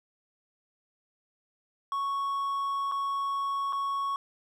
triangle tone with dropouts, 1108.7 Hz, C#6, in tune, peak -26 dBFS, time 1.92-4.16 s, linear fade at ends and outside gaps 1 ms, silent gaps 2.915-2.92 / 3.725-3.73 s, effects none

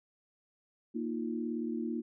sine chord, Bb suspended fourth, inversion none, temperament equal, 233.1 / 311.1 / 349.2 Hz, Bb3 / Eb4 / F4, 0 / 0 / 0 cents, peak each -35 / -38 / -39 dBFS, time 0.94-2.02 s, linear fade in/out 20 ms, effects none

